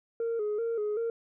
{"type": "tone with vibrato", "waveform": "sine", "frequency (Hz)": 440, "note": "A4", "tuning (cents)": 0, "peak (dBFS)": -26, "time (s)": [0.2, 1.1], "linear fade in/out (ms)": 2, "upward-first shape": "square", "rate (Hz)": 2.6, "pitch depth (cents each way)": 82, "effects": ["tanh soft clip ceiling -26 dBFS"]}